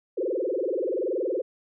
sine tone with frequency modulation, 440.1 Hz, A4, in tune, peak -24 dBFS, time 0.17-1.42 s, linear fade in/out 10 ms, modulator 21.1 Hz, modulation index 4.7, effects none

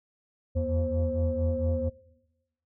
sine tone cluster, 81.2 / 85.6 / 242.4 / 527 Hz, E2 / F2 / B3 / C5, -26 / -34 / -32 / +12 cents, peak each -28 / -29 / -33 / -30 dBFS, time 0.55-1.9 s, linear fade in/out 20 ms, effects noise-tail reverb RT60 1.0 s tail -20 dB re dry + tanh soft clip ceiling -17 dBFS

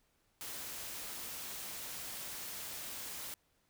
white noise, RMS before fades -44 dBFS, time 0.41-3.34 s, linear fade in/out 0 ms, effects pink hiss -75 dBFS RMS until 3.69 s

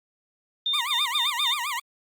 sine tone bursts, 3619 Hz, A7, 48 cents sharp, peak -22 dBFS, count 4, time 0.66-1.542 s, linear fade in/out 2 ms, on 150 ms, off 94 ms
20% pulse tone with vibrato, 1064 Hz, C6, 29 cents sharp, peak -22 dBFS, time 0.73-1.8 s, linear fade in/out 10 ms, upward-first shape sine, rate 7.6 Hz, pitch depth 240 cents each way
effects Opus 32 kbps

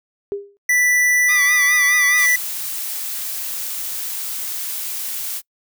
sine tone with exponential decay, 402.6 Hz, G4, 46 cents sharp, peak -18 dBFS, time 0.32-0.57 s, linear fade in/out 0 ms, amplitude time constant 54 ms
square tone, 1975.5 Hz, B6, in tune, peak -14 dBFS, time 0.69-2.36 s, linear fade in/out 5 ms
15% pulse tone with vibrato, 1181 Hz, D6, 9 cents sharp, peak -18 dBFS, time 1.28-2.27 s, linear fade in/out 20 ms, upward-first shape triangle, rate 4.8 Hz, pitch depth 85 cents each way
blue noise, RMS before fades -26 dBFS, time 2.15-5.42 s, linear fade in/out 50 ms
effects noise-tail reverb RT60 0.1 s tail -25 dB re dry

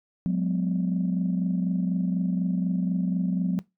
sine tone cluster, 181.3 / 205.4 / 249.4 Hz, F#3 / G#3 / B3, -35 / -19 / +17 cents, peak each -22 / -31 / -30 dBFS, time 0.26-3.59 s, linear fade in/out 0 ms, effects noise-tail reverb RT60 0.2 s tail -21 dB re dry + tanh soft clip ceiling -16 dBFS

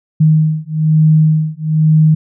sine beating tone pair, 155.56 / 156.66 Hz, D#3 / D#3, 0 / +12 cents, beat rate 1.1 Hz, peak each -11 dBFS, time 0.2-2.15 s, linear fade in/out 10 ms, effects none

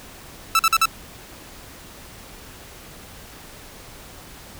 sawtooth tone bursts, 1320 Hz, E6, 2 cents sharp, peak -10 dBFS, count 4, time 0.55-0.856 s, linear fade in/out 2 ms, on 42 ms, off 46 ms, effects pink hiss -42 dBFS RMS until 4.59 s

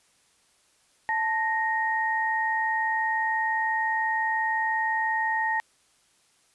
sine tone pair together, 880 / 1862.9 Hz, A5 / A#6, 0 / -2 cents, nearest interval octave + minor second, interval 1298 cents, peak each -26 dBFS, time 1.09-5.6 s, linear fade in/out 0 ms, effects white hiss -64 dBFS RMS until 6.54 s + resampled to 24000 Hz

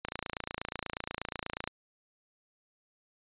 click train, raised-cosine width 0.3 ms, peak -18 dBFS, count 47, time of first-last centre 0.05-1.675 s, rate 28.3 Hz, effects resampled to 8000 Hz

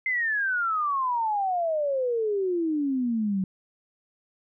sine exponential sweep, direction down, 2093 to 185 Hz, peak -23 dBFS, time 0.06-3.44 s, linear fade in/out 2 ms, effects none

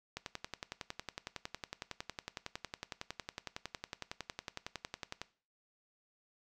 click train, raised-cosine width 0.2 ms, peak -22 dBFS, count 56, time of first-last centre 0.17-5.216 s, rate 10.9 Hz, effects noise-tail reverb RT60 0.4 s tail -18 dB re dry

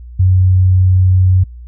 sine tone, 92.7 Hz, F#2, 4 cents sharp, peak -6 dBFS, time 0.19-1.44 s, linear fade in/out 10 ms, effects added 60 Hz sine -29 dBFS peak until 1.67 s

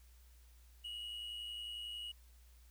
triangle tone with amplitude modulation, 2900 Hz, F#7, 35 cents flat, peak -39 dBFS, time 0.84-2.12 s, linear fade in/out 10 ms, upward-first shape sine, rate 111 Hz, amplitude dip 50%, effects added 60 Hz sine -59 dBFS peak until 2.7 s + white hiss -70 dBFS RMS until 2.7 s

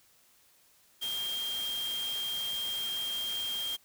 sine tone in noise, 3203 Hz, G7, 37 cents sharp, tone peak -32 dBFS, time 1.01-3.77 s, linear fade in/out 20 ms, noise white, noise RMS -42 dBFS, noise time 1.01-3.77 s, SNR +7 dB, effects white hiss -64 dBFS RMS until 3.84 s

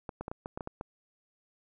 clicks, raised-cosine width 1 ms, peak -23 dBFS, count 9, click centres 0.092 / 0.21 / 0.281 / 0.315 / 0.459 / 0.575 / 0.608 / 0.674 / 0.811 s, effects none

